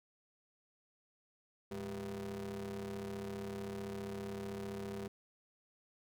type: ring-modulated tone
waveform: 35% pulse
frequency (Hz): 94.1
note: F#2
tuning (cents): +30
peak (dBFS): -36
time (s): 1.71-5.08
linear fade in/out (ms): 5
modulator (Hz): 300
effects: none